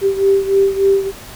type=beating tone pair; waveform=sine; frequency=391 / 394.4 Hz; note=G4 / G4; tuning=-4 / +11 cents; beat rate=3.4 Hz; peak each=-12 / -16 dBFS; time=0.01-1.12 s; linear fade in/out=50 ms; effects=pink hiss -35 dBFS RMS until 1.35 s